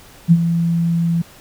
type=tone with ADSR envelope; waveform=sine; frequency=168.4 Hz; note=E3; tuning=37 cents sharp; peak=-4 dBFS; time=0.28-1.22 s; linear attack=36 ms; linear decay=50 ms; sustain=-10 dB; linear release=7 ms; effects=pink hiss -44 dBFS RMS until 1.4 s